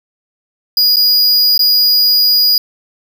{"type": "tone with dropouts", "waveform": "square", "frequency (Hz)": 4898, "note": "D#8", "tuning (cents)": -28, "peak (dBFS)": -8, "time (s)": [0.77, 2.58], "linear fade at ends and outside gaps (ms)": 2, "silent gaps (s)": [[0.96, 0.967], [1.578, 1.592]], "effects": []}